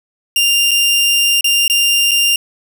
sawtooth tone with dropouts, 2794 Hz, F7, in tune, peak -7 dBFS, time 0.36-2.36 s, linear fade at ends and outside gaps 2 ms, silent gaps 0.71-0.714 / 1.409-1.443 / 1.68-1.698 / 2.111-2.115 s, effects none

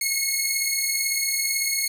10% pulse beating tone pair, 2166 / 2184 Hz, C#7 / C#7, -41 / -26 cents, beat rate 18 Hz, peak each -17 / -15 dBFS, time 0.01-1.88 s, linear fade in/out 5 ms, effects none

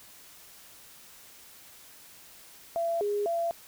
sine tone with pitch steps, 674 / 411.3 / 677 Hz, E5 / G#4 / E5, +38 / -17 / +46 cents, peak -26 dBFS, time 2.76-3.51 s, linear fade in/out 0 ms, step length 250 ms, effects white hiss -52 dBFS RMS until 3.67 s

